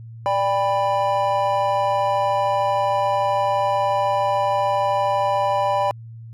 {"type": "chord", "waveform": "triangle", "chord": "G major", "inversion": "second", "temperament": "equal with one note detuned", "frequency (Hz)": [587.3, 799.1, 987.8], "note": ["D5", "G5", "B5"], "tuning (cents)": [0, 33, 0], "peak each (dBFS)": [-20, -20, -20], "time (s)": [0.26, 5.91], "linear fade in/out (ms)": 0, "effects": ["added 114 Hz sine -35 dBFS peak until 6.33 s", "AAC 64 kbps"]}